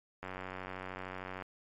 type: click train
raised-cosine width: 0.5 ms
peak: -26 dBFS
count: 112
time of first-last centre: 0.23-1.422 s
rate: 93.1 Hz
effects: MP3 64 kbps